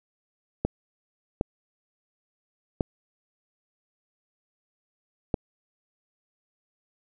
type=clicks; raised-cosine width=2 ms; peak=-10 dBFS; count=4; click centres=0.65 / 1.411 / 2.808 / 5.342 s; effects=none